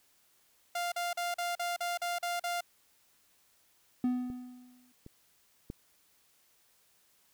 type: tone bursts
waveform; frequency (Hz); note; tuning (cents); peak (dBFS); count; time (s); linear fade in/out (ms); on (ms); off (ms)
sawtooth; 698.5; F5; 0; -28; 9; 0.75-2.608; 5; 170; 41
type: tone with exponential decay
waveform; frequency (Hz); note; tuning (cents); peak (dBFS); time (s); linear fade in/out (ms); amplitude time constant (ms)
triangle; 249.4; B3; +17; -23; 4.04-4.92; 2; 190
type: clicks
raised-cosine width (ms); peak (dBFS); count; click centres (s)
3; -33 / -35 / -26; 3; 4.301 / 5.064 / 5.701
effects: white hiss -68 dBFS RMS until 7.33 s